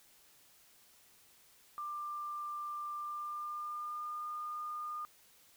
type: tone with pitch glide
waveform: sine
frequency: 1188 to 1215.8 Hz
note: D6 to D#6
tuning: +20 to -40 cents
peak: -38 dBFS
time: 1.78-5.05 s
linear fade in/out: 0 ms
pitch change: +40 cents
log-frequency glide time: 2.93-4.3 s
effects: white hiss -64 dBFS RMS until 5.56 s